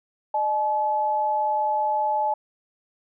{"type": "tone pair together", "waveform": "sine", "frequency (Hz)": [608, 857.4], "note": ["D#5", "A5"], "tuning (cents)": [-40, -45], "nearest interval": "tritone", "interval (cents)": 595, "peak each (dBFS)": [-28, -21], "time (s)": [0.34, 2.34], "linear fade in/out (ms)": 5, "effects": []}